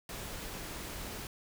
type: noise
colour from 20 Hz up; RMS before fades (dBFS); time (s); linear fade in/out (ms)
pink; -42; 0.09-1.27; 2
effects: none